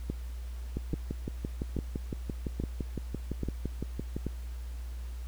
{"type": "two click trains", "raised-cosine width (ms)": 3, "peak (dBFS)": [-20, -19], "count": [21, 6], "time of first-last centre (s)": [[0.77, 4.166], [0.1, 4.267]], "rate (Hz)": [5.89, 1.2], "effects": ["added 60 Hz sine -36 dBFS peak until 5.27 s", "pink hiss -56 dBFS RMS until 5.27 s"]}